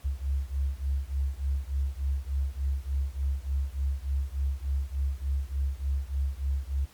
sine beating tone pair, 67 / 70.4 Hz, C2 / C#2, +42 / +27 cents, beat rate 3.4 Hz, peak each -29 / -30 dBFS, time 0.04-6.86 s, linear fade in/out 20 ms, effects pink hiss -56 dBFS RMS until 6.93 s + MP3 96 kbps

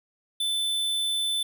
square tone, 3520 Hz, A7, in tune, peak -25 dBFS, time 0.4-1.43 s, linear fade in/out 5 ms, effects none

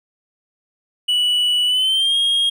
triangle tone with pitch glide, 2951 to 3255 Hz, F#7 to G#7, -5 to -36 cents, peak -13 dBFS, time 1.08-2.5 s, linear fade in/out 10 ms, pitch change +169 cents, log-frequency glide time 1.66-2.16 s, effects none

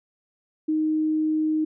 sine tone, 311.1 Hz, D#4, in tune, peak -20 dBFS, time 0.68-1.65 s, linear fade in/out 10 ms, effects none

